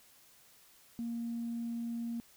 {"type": "tone", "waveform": "sine", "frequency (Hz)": 233.4, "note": "A#3", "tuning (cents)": 2, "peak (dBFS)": -34, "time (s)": [0.99, 2.2], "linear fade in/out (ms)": 0, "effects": ["tanh soft clip ceiling -30 dBFS", "white hiss -62 dBFS RMS until 2.36 s"]}